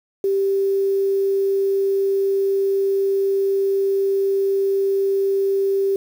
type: tone with quantisation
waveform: sine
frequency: 392 Hz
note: G4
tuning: in tune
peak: -16 dBFS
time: 0.24-5.96 s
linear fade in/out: 2 ms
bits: 7
effects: none